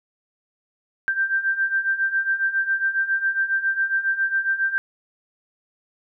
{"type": "beating tone pair", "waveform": "sine", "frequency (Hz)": [1568, 1575.3], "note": ["G6", "G6"], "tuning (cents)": [0, 8], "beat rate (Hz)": 7.3, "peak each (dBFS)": [-25, -21], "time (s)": [1.08, 4.78], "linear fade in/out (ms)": 0, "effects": []}